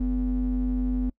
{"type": "ring-modulated tone", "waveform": "triangle", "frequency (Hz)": 150, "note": "D3", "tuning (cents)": 37, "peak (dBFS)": -16, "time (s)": [0, 1.1], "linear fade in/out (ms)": 10, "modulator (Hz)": 102, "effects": ["noise-tail reverb RT60 0.1 s tail -25 dB re dry", "tanh soft clip ceiling -18 dBFS"]}